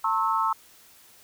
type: tone cluster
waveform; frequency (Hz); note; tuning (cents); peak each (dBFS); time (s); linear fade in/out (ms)
sine; 899 / 1082 / 1304; A5 / C#6 / E6; +37 / -42 / -19; -26; 0.04-0.53; 5
effects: white hiss -54 dBFS RMS until 1.23 s